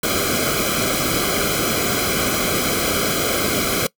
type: noise with comb filter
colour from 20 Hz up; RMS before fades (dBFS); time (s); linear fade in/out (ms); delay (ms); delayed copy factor
pink; -20; 0.03-3.87; 5; 1.1; -0.95
effects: noise-tail reverb RT60 0.1 s tail -22 dB re dry